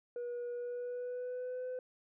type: tone with pitch glide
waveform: sine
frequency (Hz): 482.9 to 506.3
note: B4 to B4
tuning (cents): -39 to +43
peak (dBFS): -35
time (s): 0.16-1.79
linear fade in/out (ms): 2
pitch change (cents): +82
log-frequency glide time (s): 0.53-1.67
effects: tanh soft clip ceiling -36 dBFS